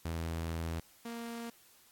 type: tone pair in turn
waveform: sawtooth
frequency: 82.41 / 233.1 Hz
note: E2 / A#3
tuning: 0 / 0 cents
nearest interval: octave + tritone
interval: 1800 cents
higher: second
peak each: -31 / -36 dBFS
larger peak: first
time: 0.05-0.8 / 1.05-1.5 s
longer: first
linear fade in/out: 5 ms
effects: white hiss -63 dBFS RMS until 1.91 s + AAC 64 kbps